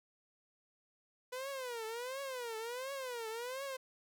sawtooth tone with vibrato, 493.9 Hz, B4, in tune, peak -36 dBFS, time 1.32-3.77 s, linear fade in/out 10 ms, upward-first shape triangle, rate 1.4 Hz, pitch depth 220 cents each way, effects none

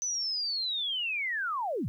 sine linear sweep, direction down, 6090 to 82.41 Hz, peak -29 dBFS, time 0.02-1.88 s, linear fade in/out 0 ms, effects 11-bit

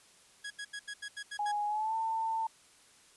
sawtooth tone bursts, 1661.2 Hz, G#6, in tune, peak -35 dBFS, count 8, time 0.44-1.52 s, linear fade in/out 10 ms, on 65 ms, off 80 ms
sine tone with pitch glide, 830.6 to 895.4 Hz, G#5 to A5, 0 to +30 cents, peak -30 dBFS, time 1.39-2.47 s, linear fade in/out 5 ms, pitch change +130 cents, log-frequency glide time 1.67-1.95 s
effects white hiss -61 dBFS RMS until 3.16 s + resampled to 24000 Hz

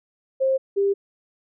sine tone pair in turn, 531 / 397.8 Hz, C5 / G4, +25 / +25 cents, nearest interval perfect fourth, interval 500 cents, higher first, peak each -17 dBFS, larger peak neither, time 0.4-0.58 / 0.76-0.94 s, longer neither, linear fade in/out 20 ms, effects none

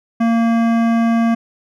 sine tone with hard clipping, 230 Hz, A#3, 23 cents flat, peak -14 dBFS, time 0.2-1.35 s, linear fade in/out 10 ms, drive 15 dB, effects none

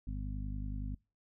harmonic tone, 50.6 Hz, G#1, 44 cents flat, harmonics 1 / 2 / 3 / 4 / 5, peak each -37 / -43 / -48 / -49 / -47 dBFS, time 0.07-0.95 s, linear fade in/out 5 ms, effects noise-tail reverb RT60 0.3 s tail -26 dB re dry

